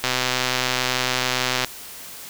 click train, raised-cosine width 0.2 ms, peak -3 dBFS, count 205, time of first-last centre 0.04-1.646 s, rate 127 Hz, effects white hiss -38 dBFS RMS until 2.29 s

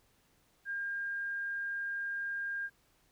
sine tone, 1608 Hz, G6, 44 cents sharp, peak -34 dBFS, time 0.65-2.7 s, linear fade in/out 50 ms, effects pink hiss -70 dBFS RMS until 3.11 s

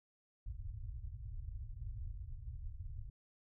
pink low-pass noise, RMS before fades -45 dBFS, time 0.46-3.1 s, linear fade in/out 2 ms, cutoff 120 Hz, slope 96 dB/octave, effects none

